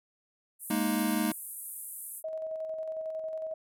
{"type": "band-pass noise", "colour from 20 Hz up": "white", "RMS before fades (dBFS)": -42, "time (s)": [0.59, 2.23], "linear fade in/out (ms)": 50, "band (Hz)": [9100, 13000], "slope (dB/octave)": 48}
{"type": "chord", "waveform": "square", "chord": "Ab suspended second", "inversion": "none", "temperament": "equal", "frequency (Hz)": [207.7, 233.1, 311.1], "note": ["Ab3", "Bb3", "Eb4"], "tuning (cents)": [0, 0, 0], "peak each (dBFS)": -32, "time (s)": [0.7, 1.32], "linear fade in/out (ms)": 5}
{"type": "tone with tremolo", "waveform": "sine", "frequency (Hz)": 636, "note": "D#5", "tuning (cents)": 38, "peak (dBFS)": -32, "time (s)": [2.24, 3.54], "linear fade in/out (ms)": 5, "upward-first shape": "square", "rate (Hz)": 11, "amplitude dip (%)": 30}
{"effects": []}